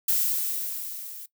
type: noise with level ramp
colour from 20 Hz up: violet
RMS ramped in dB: -22 to -41 dBFS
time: 0.08-1.26 s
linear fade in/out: 5 ms
effects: noise-tail reverb RT60 0.1 s tail -19 dB re dry